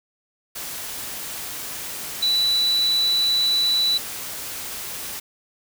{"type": "tone in noise", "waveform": "sine", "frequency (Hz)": 3960, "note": "B7", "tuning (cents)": 4, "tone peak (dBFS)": -17, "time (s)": [2.22, 3.98], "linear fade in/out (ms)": 10, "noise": "white", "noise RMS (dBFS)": -32, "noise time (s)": [0.55, 5.2], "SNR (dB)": 12, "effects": []}